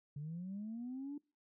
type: linear sweep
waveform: sine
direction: up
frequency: 140 to 294.2 Hz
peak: -40 dBFS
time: 0.16-1.18 s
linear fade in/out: 5 ms
effects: noise-tail reverb RT60 0.3 s tail -24 dB re dry + tanh soft clip ceiling -37 dBFS